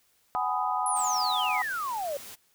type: chord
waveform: sine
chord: G# minor seventh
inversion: third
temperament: just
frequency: 747.5 / 830.6 / 996.7 / 1245.9 Hz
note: F#5 / G#5 / B5 / D#6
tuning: +17 / 0 / +16 / +2 cents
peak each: -31 dBFS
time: 0.35-1.62 s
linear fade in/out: 0 ms
type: exponential sweep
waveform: sine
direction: down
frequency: 11040 to 544 Hz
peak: -29 dBFS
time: 0.86-2.17 s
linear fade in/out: 2 ms
type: noise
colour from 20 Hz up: white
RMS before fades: -44 dBFS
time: 0.95-2.36 s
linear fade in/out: 20 ms
effects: white hiss -67 dBFS RMS until 2.54 s